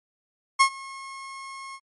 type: tone with ADSR envelope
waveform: 30% pulse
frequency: 1083 Hz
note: C#6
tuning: 41 cents flat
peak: -10 dBFS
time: 0.59-1.8 s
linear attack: 19 ms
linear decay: 82 ms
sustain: -24 dB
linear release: 56 ms
effects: MP3 48 kbps